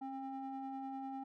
triangle ring-modulated tone, 265 Hz, C4, 22 cents sharp, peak -36 dBFS, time 0.01-1.24 s, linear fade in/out 10 ms, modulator 535 Hz, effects none

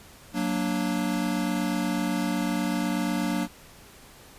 square chord, Gb augmented, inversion none, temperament equal, 185 / 233.1 / 293.7 Hz, Gb3 / Bb3 / D4, 0 / 0 / 0 cents, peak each -30 dBFS, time 0.33-3.48 s, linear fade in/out 50 ms, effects pink hiss -50 dBFS RMS until 4.38 s + resampled to 32000 Hz

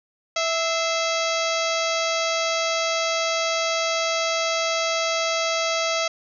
harmonic tone with a mistuned harmonic, 656 Hz, E5, 9 cents flat, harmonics 1 / 2 / 3 / 4 / 5 / 6 / 7 / 8 / 9 / 10, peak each -25 / -28 / -30 / -31 / -32 / -33 / -33 / -34 / -35 / -35 dBFS, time 0.36-6.08 s, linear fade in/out 5 ms, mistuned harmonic 3, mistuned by +82 cents, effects none

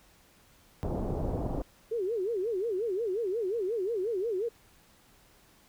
pink low-pass noise, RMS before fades -32 dBFS, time 0.83-1.62 s, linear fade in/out 0 ms, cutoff 750 Hz, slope 24 dB/octave
sine tone with vibrato, 415.3 Hz, G#4, in tune, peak -28 dBFS, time 1.91-4.49 s, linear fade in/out 10 ms, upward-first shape sine, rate 5.6 Hz, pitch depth 240 cents each way
effects pink hiss -61 dBFS RMS until 5.68 s

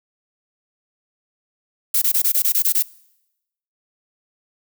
violet noise bursts, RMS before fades -17 dBFS, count 9, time 1.94-2.825 s, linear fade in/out 5 ms, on 77 ms, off 24 ms, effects noise-tail reverb RT60 0.9 s tail -23 dB re dry

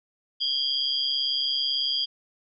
sine tone cluster, 3173 / 3311 / 4819 Hz, G7 / G#7 / D8, +20 / -6 / +44 cents, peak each -28 dBFS, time 0.4-2.06 s, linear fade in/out 20 ms, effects none

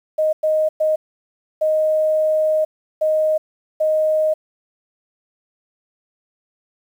sine tone bursts at uneven times, 622.3 Hz, D#5, in tune, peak -14 dBFS, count 6, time 0.18-0.33 / 0.43-0.69 / 0.8-0.96 / 1.61-2.65 / 3.01-3.38 / 3.8-4.34 s, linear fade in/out 10 ms, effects 8-bit

